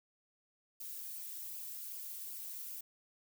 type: noise with flanger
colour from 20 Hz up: violet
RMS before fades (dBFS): -45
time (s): 0.8-2.81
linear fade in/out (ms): 5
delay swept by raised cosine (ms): 0.51 to 2.71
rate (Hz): 2.6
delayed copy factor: -0.6
effects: none